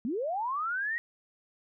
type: linear sweep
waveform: sine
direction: up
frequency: 208 to 1911 Hz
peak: -29 dBFS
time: 0.05-0.98 s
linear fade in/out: 0 ms
effects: none